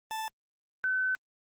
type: tone pair in turn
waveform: 40% pulse / sine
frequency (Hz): 880 / 1518.5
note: A5 / F#6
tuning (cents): 0 / +44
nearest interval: major sixth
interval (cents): 944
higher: second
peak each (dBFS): -32 / -26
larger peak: second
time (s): 0.11-0.28 / 0.84-1.15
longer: second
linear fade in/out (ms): 0
effects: Opus 24 kbps